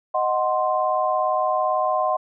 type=chord; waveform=sine; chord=C diminished; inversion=first; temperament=equal; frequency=622.3 / 740 / 1046.5 Hz; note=Eb5 / Gb5 / C6; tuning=0 / 0 / 0 cents; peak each=-23 dBFS; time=0.14-2.17 s; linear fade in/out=10 ms; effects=none